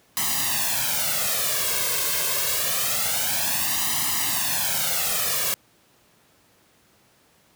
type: noise with flanger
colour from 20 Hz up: white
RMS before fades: -24 dBFS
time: 0.17-5.54 s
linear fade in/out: 0 ms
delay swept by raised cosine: 1 to 1.91 ms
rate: 0.26 Hz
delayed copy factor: +0.9
effects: pink hiss -59 dBFS RMS until 7.55 s + high-pass 100 Hz 12 dB/octave